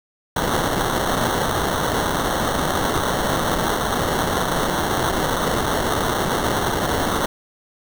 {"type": "noise with sample-and-hold", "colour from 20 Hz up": "white", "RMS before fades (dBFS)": -21, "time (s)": [0.36, 7.26], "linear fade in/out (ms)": 5, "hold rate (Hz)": 2450, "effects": []}